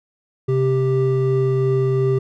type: tone pair together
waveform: triangle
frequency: 131.9 / 392.9 Hz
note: C3 / G4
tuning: +14 / +4 cents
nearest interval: octave + perfect fifth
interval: 1890 cents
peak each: -16 dBFS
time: 0.48-2.19 s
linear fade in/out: 10 ms
effects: none